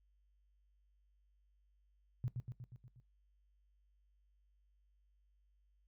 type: tone with echo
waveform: sine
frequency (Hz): 123.47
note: B2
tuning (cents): 0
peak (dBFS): -34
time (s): 2.24-2.28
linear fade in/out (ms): 0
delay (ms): 120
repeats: 6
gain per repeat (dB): -4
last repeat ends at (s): 3
effects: noise-tail reverb RT60 0.2 s tail -19 dB re dry + added 50 Hz sine -70 dBFS peak until 5.87 s